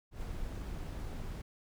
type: noise with ADSR envelope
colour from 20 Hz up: brown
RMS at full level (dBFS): -38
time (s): 0.11-1.42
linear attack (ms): 120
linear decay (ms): 10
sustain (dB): -2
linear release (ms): 10
effects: none